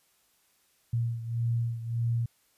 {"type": "beating tone pair", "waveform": "sine", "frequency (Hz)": [116.54, 118.24], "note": ["A#2", "A#2"], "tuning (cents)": [0, 25], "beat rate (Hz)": 1.7, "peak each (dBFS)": [-28, -33], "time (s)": [0.93, 2.26], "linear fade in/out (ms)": 5, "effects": ["white hiss -68 dBFS RMS until 2.57 s", "resampled to 32000 Hz"]}